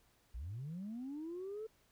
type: linear sweep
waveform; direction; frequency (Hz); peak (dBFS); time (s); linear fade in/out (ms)
sine; up; 49.81 to 447.8; -40; 0.34-1.67; 10
effects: tanh soft clip ceiling -38 dBFS + pink hiss -72 dBFS RMS until 1.91 s